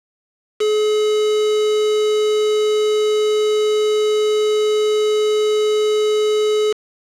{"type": "tone with quantisation", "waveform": "triangle", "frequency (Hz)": 425.5, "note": "G#4", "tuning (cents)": 42, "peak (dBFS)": -12, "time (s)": [0.6, 6.73], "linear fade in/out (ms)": 10, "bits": 4, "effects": ["low-pass 7000 Hz 12 dB/octave"]}